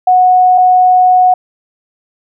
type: tone pair in turn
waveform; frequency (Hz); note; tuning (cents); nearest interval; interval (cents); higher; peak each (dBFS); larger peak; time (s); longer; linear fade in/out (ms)
sine; 734 / 734; F#5 / F#5; -14 / -14; unison; 0; neither; -4; neither; 0.07-0.58 / 0.58-1.34; second; 5
effects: none